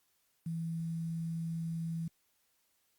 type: tone with quantisation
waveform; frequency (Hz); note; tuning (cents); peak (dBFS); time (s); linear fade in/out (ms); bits
sine; 164.81; E3; 0; -34; 0.46-2.08; 5; 10
effects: white hiss -75 dBFS RMS until 2.98 s + Opus 48 kbps